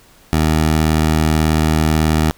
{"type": "tone", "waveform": "15% pulse", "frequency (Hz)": 78.3, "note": "D#2", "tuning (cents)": 11, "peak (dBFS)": -6, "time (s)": [0.33, 2.31], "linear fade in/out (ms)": 0, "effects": ["pink hiss -48 dBFS RMS until 2.37 s"]}